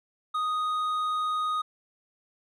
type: tone with hard clipping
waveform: sine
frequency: 1244.5 Hz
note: D#6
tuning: in tune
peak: -27 dBFS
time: 0.34-1.62 s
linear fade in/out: 10 ms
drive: 5 dB
effects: none

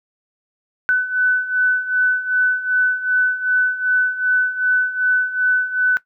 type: beating tone pair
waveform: sine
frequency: 1500 / 1502.6 Hz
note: F#6 / F#6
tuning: +23 / +26 cents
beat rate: 2.6 Hz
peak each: -20 / -16 dBFS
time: 0.89-5.97 s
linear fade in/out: 0 ms
effects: noise-tail reverb RT60 0.1 s tail -18 dB re dry

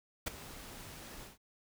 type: noise with ADSR envelope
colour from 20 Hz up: pink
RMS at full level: -32 dBFS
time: 0.26-1.38 s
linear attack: 15 ms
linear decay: 11 ms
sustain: -17 dB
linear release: 150 ms
effects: none

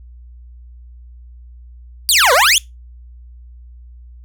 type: exponential two-way sweep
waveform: 20% pulse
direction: down then up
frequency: 4912 to 471.3 to 3582 Hz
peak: -4 dBFS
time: 2.09-2.58 s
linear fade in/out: 0 ms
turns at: 2.33 s
effects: noise-tail reverb RT60 0.2 s tail -23 dB re dry + added 60 Hz sine -36 dBFS peak until 4.24 s

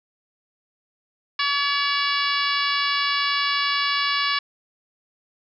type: harmonic tone with a mistuned harmonic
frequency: 569 Hz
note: C#5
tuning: 45 cents sharp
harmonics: 2 / 3 / 4 / 5 / 6 / 7 / 8 / 9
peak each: -25 / -27 / -28 / -29 / -30 / -30 / -31 / -32 dBFS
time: 1.39-4.39 s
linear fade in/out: 5 ms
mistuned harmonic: 9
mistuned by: +35 cents
effects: none

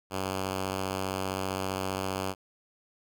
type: tone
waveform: 5% pulse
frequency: 95.2 Hz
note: F#2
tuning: 50 cents sharp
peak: -19 dBFS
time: 0.1-2.35 s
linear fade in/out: 50 ms
effects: none

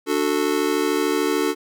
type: chord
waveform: square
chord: D major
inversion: none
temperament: just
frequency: 293.7 / 367.1 / 440.5 Hz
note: D4 / F#4 / A4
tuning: 0 / -14 / +2 cents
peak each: -24 dBFS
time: 0.06-1.55 s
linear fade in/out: 50 ms
effects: none

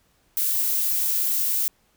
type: noise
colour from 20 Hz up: violet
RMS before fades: -23 dBFS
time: 0.37-1.68 s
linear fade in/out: 0 ms
effects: pink hiss -64 dBFS RMS until 1.96 s

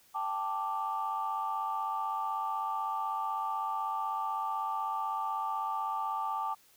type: chord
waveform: sine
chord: G suspended second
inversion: none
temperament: equal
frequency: 784 / 880 / 1174.7 Hz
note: G5 / A5 / D6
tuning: 0 / 0 / 0 cents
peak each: -37 / -34 / -34 dBFS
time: 0.14-6.55 s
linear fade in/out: 20 ms
effects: tanh soft clip ceiling -23 dBFS + white hiss -63 dBFS RMS until 6.76 s

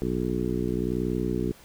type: harmonic tone with a mistuned harmonic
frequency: 61.1 Hz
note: B1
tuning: 18 cents flat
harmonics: 1 / 2 / 3 / 4 / 5 / 6 / 7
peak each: -35 / -34 / -31 / -32 / -32 / -31 / -34 dBFS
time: 0.02-1.52 s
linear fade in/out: 0 ms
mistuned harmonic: 1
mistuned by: -130 cents
effects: pink hiss -52 dBFS RMS until 1.64 s

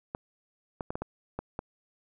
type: clicks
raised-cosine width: 1 ms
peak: -19 dBFS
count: 7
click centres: 0.149 / 0.808 / 0.905 / 0.955 / 1.02 / 1.39 / 1.591 s
effects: none

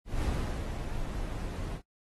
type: noise with ADSR envelope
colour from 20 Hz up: brown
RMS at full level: -29 dBFS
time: 0.05-1.82 s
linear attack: 180 ms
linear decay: 410 ms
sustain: -6 dB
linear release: 78 ms
effects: noise-tail reverb RT60 0.1 s tail -22 dB re dry + AAC 32 kbps

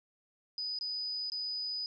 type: tone with dropouts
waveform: sine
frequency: 4978 Hz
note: D#8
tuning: in tune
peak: -34 dBFS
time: 0.58-1.86 s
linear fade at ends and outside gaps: 1 ms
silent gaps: 0.788-0.81 / 1.3-1.319 s
effects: none

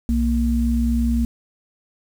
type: tone pair together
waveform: sine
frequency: 61.74 / 233.1 Hz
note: B1 / A#3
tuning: 0 / 0 cents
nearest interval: octave + major seventh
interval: 2300 cents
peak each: -19 dBFS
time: 0.09-1.25 s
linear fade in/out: 0 ms
effects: 7-bit

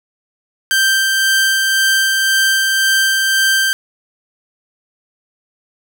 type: tone with tremolo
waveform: sawtooth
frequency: 1568 Hz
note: G6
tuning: in tune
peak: -7 dBFS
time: 0.71-3.73 s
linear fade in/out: 0 ms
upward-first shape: sine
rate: 1.9 Hz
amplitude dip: 25%
effects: none

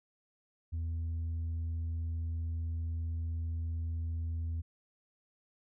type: tone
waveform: sine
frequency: 82.3 Hz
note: E2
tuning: 2 cents flat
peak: -30 dBFS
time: 0.72-4.62 s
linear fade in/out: 20 ms
effects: tanh soft clip ceiling -32 dBFS

